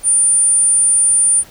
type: tone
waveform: sine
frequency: 9260 Hz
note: D9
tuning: 25 cents flat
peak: -9 dBFS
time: 0.03-1.44 s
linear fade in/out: 50 ms
effects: pink hiss -42 dBFS RMS until 1.5 s